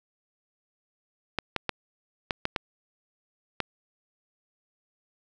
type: clicks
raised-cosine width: 0.3 ms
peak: -10 dBFS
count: 7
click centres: 1.387 / 1.563 / 1.693 / 2.308 / 2.454 / 2.562 / 3.603 s
effects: none